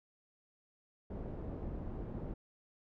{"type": "low-pass noise", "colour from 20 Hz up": "pink", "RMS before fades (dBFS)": -42, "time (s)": [1.1, 2.34], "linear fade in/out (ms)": 5, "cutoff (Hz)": 490, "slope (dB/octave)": 12, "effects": []}